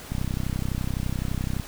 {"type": "click train", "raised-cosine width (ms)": 5, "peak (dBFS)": -15, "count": 48, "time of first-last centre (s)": [0.12, 1.598], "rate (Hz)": 31.8, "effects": ["pink hiss -41 dBFS RMS until 1.67 s"]}